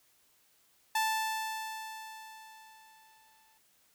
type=tone with exponential decay; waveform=sawtooth; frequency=880 Hz; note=A5; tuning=in tune; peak=-23 dBFS; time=0.95-3.58 s; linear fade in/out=5 ms; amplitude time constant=570 ms; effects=white hiss -68 dBFS RMS until 3.94 s